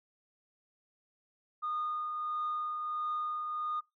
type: tone with tremolo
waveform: sine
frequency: 1226 Hz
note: D#6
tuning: 26 cents flat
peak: -30 dBFS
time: 1.62-3.81 s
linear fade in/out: 20 ms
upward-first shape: triangle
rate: 1.5 Hz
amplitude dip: 40%
effects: noise-tail reverb RT60 0.2 s tail -21 dB re dry + tanh soft clip ceiling -28 dBFS